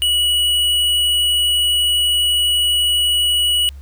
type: tone with tanh clipping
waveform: triangle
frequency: 2928 Hz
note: F#7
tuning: 19 cents flat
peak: -15 dBFS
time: 0.02-3.69 s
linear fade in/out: 0 ms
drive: 16 dB
effects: added 69 Hz sine -32 dBFS peak until 3.81 s + pink hiss -54 dBFS RMS until 3.81 s